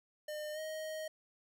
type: tone with pitch glide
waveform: square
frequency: 605 to 626.7 Hz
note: D#5 to D#5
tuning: -49 to +12 cents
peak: -40 dBFS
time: 0.28-1.08 s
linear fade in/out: 5 ms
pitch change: +61 cents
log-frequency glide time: 0.53-0.59 s
effects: none